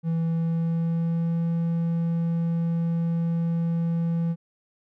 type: tone with pitch glide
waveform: triangle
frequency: 164.81 to 167.4 Hz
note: E3 to E3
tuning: 0 to +27 cents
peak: -20 dBFS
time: 0.03-4.36 s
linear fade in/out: 50 ms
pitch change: +27 cents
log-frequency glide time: 0.23-1.43 s
effects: none